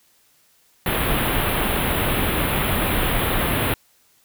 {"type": "band-stop noise", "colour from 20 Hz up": "pink", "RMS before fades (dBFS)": -21, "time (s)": [0.86, 3.74], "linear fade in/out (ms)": 2, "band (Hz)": [3600, 10000], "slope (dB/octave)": 48, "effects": ["white hiss -59 dBFS RMS until 4.24 s"]}